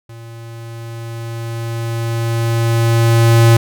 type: tone with level ramp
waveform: square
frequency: 115.4 Hz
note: A#2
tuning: 17 cents flat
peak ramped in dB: -33 to -6 dBFS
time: 0.09-3.57 s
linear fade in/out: 5 ms
effects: none